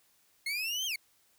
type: linear two-way sweep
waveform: 30% pulse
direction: up then down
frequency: 2126 to 3224 to 2126 Hz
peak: -29 dBFS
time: 0.46-0.96 s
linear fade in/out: 5 ms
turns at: 0.86 s
effects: white hiss -68 dBFS RMS until 1.38 s